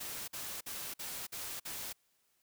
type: noise bursts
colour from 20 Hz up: white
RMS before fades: -42 dBFS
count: 6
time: 0-1.93 s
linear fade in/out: 10 ms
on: 280 ms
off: 50 ms
effects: white hiss -75 dBFS RMS until 2.42 s